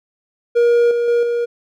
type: tone with level steps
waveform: triangle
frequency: 474.4 Hz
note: A#4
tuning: 30 cents sharp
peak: -8 / -13 / -10 / -14 dBFS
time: 0.55-1.46 s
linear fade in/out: 20 ms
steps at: 0.91 / 1.08 / 1.23 s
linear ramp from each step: 2 ms
effects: none